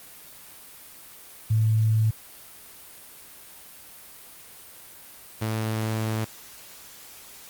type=tone pair in turn; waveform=sine / sawtooth; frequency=110 / 110 Hz; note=A2 / A2; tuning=0 / 0 cents; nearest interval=unison; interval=0 cents; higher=neither; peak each=-18 / -21 dBFS; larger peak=first; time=1.5-2.11 / 5.41-6.25 s; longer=second; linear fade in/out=10 ms; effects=white hiss -46 dBFS RMS until 7.49 s + Opus 32 kbps